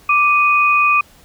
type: tone pair together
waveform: sine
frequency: 1175.9 / 2489 Hz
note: D6 / D#7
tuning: +2 / 0 cents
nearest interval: octave + minor second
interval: 1298 cents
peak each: -13 dBFS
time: 0.09-1.01 s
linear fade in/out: 5 ms
effects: pink hiss -48 dBFS RMS until 1.24 s